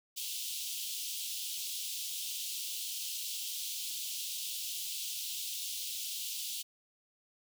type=high-pass noise; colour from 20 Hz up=pink; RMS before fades=-39 dBFS; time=0.16-6.63 s; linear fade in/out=20 ms; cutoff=2900 Hz; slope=48 dB/octave; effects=none